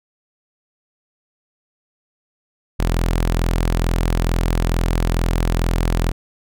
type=tone; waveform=sawtooth; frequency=42.26 Hz; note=E1; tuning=44 cents sharp; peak=-12 dBFS; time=2.79-6.12 s; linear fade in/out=10 ms; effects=none